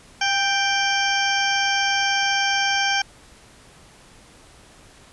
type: harmonic tone with a mistuned harmonic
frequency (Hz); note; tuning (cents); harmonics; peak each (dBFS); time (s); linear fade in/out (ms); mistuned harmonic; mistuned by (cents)
784; G5; 0; 1 / 2 / 3 / 4 / 6 / 7 / 8; -24 / -23 / -26 / -26 / -34 / -28 / -32; 0.21-3.02; 5; 1; +30
effects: pink hiss -49 dBFS RMS until 5.12 s + resampled to 24000 Hz